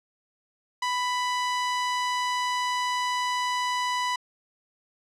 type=tone; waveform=sawtooth; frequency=992 Hz; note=B5; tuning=7 cents sharp; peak=-21 dBFS; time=0.82-4.16 s; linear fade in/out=5 ms; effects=low-pass 7000 Hz 12 dB/octave